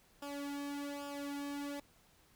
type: tone with flanger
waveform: sawtooth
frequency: 284.9 Hz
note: C#4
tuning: 48 cents sharp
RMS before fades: -42 dBFS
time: 0.22-1.8 s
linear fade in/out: 5 ms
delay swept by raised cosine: 0.48 to 2.08 ms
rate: 1.2 Hz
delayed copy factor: -0.8
effects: pink hiss -67 dBFS RMS until 2.35 s